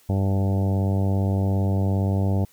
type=harmonic tone with a mistuned harmonic; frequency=97.5 Hz; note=G2; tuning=9 cents flat; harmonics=1 / 2 / 3 / 4 / 5 / 6 / 7 / 8 / 9; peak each=-20 / -26 / -32 / -35 / -36 / -36 / -37 / -41 / -42 dBFS; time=0.09-2.45 s; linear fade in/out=5 ms; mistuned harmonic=1; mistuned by=-17 cents; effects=white hiss -57 dBFS RMS until 2.52 s